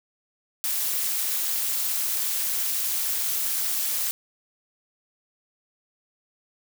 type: noise with amplitude modulation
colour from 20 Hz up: blue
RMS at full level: -23 dBFS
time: 0.64-4.11 s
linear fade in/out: 0 ms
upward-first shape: sine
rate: 255 Hz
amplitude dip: 70%
effects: none